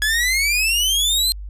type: exponential sweep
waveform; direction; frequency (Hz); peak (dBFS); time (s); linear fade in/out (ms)
sawtooth; up; 1677 to 4186; -13; 0.02-1.32; 0
effects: added 50 Hz sine -29 dBFS peak until 1.49 s + resampled to 32000 Hz